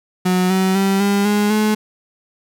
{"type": "tone with pitch steps", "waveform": "35% pulse", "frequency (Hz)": [182.9, 188.69, 194.67, 200.8, 207.2, 213.8], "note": ["F#3", "F#3", "G3", "G3", "G#3", "A3"], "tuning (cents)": [-20, 34, -12, 42, -4, -49], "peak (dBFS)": -12, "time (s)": [0.25, 1.75], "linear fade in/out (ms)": 10, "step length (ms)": 250, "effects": []}